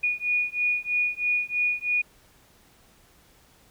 sine beating tone pair, 2453 / 2456.1 Hz, D#7 / D#7, -25 / -23 cents, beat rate 3.1 Hz, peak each -26 dBFS, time 0.03-2.02 s, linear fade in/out 10 ms, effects pink hiss -58 dBFS RMS until 3.7 s

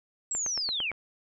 sine linear sweep, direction down, 7780 to 2198 Hz, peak -28 dBFS, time 0.31-0.91 s, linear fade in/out 2 ms
click train, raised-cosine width 0.5 ms, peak -23 dBFS, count 6, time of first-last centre 0.35-0.916 s, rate 8.83 Hz
effects none

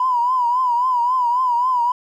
triangle tone with vibrato, 987.8 Hz, B5, in tune, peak -11 dBFS, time 0-1.92 s, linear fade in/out 5 ms, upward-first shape triangle, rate 3.7 Hz, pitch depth 99 cents each way, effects tanh soft clip ceiling -13 dBFS

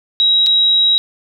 sine tone with dropouts, 3841 Hz, B7, 49 cents flat, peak -9 dBFS, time 0.2-0.98 s, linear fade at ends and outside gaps 0 ms, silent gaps 0.463-0.468 s, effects none

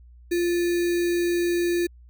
sine tone with sample-and-hold, 346.7 Hz, F4, 13 cents flat, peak -20 dBFS, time 0.31-1.87 s, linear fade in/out 10 ms, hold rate 2100 Hz, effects added 60 Hz sine -46 dBFS peak until 2.09 s

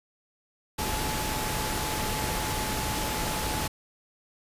sine tone in noise, 860 Hz, A5, 40 cents flat, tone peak -35 dBFS, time 0.78-3.68 s, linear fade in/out 10 ms, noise pink, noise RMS -30 dBFS, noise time 0.78-3.68 s, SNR -8 dB, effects resampled to 32000 Hz

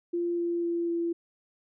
sine tone with pitch steps, 345.4 / 343.2 / 341 / 338.9 Hz, F4 / F4 / F4 / E4, -19 / -30 / -41 / +48 cents, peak -26 dBFS, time 0.13-1.13 s, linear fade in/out 10 ms, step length 250 ms, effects none

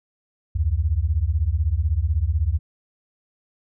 sine beating tone pair, 70.3 / 86.3 Hz, C#2 / F2, +25 / -20 cents, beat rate 16 Hz, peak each -21 / -21 dBFS, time 0.55-2.59 s, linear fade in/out 10 ms, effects none

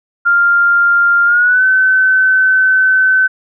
sine tone with pitch glide, 1396.9 to 1523.3 Hz, F6 to F#6, 0 to +50 cents, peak -7 dBFS, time 0.25-3.28 s, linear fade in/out 20 ms, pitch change +150 cents, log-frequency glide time 1.25-1.64 s, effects none

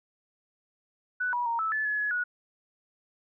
sine tone with pitch steps, 1488 / 969 / 930 / 1310 / 1735 / 1702 / 1692 / 1460 Hz, F#6 / B5 / A#5 / E6 / A6 / G#6 / G#6 / F#6, +9 / -33 / -4 / -11 / -25 / +42 / +32 / -24 cents, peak -26 dBFS, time 1.2-2.24 s, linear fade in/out 10 ms, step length 130 ms, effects none

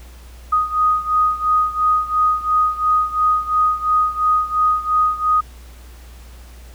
sine beating tone pair, 1244.5 / 1247.4 Hz, D#6 / D#6, 0 / +4 cents, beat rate 2.9 Hz, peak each -16 / -19 dBFS, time 0.52-5.41 s, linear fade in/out 10 ms, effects added 60 Hz sine -37 dBFS peak until 6.74 s + pink hiss -47 dBFS RMS until 6.74 s

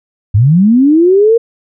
sine linear sweep, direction up, 92.5 to 471.1 Hz, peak -4 dBFS, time 0.34-1.38 s, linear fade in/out 10 ms, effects none

